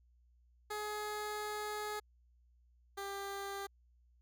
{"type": "tone pair in turn", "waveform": "15% pulse", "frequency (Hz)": [421.3, 396.4], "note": ["G#4", "G4"], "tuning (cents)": [25, 19], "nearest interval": "minor second", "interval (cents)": 106, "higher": "first", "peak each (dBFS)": [-32, -34], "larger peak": "first", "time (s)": [[0.7, 2], [2.97, 3.67]], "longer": "first", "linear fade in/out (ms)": 10, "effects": ["added 60 Hz sine -65 dBFS peak until 4.21 s"]}